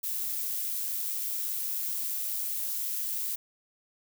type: noise with amplitude modulation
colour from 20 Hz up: violet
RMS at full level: -31 dBFS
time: 0.03-3.36 s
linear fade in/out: 10 ms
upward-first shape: sine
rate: 105 Hz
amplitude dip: 30%
effects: none